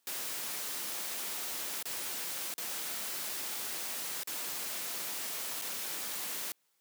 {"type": "noise with dropouts", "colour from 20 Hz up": "white", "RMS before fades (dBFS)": -38, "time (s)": [0.07, 6.52], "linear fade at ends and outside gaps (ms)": 1, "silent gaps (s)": [[1.827, 1.855], [2.54, 2.58], [4.234, 4.273], [5.615, 5.62]], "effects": ["white hiss -75 dBFS RMS until 6.8 s", "high-pass 200 Hz 12 dB/octave"]}